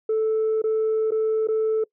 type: tone with dropouts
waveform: sine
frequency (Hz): 438.8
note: A4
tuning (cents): -5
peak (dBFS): -17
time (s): 0.09-1.84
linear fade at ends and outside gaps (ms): 5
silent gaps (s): 0.619-0.639 / 1.108-1.118 / 1.473-1.485
effects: noise-tail reverb RT60 0.1 s tail -25 dB re dry + tanh soft clip ceiling -17 dBFS